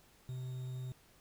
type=tone with quantisation; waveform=triangle; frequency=127.9 Hz; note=C3; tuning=39 cents flat; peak=-37 dBFS; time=0.29-0.92 s; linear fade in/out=0 ms; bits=10; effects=pink hiss -65 dBFS RMS until 1.2 s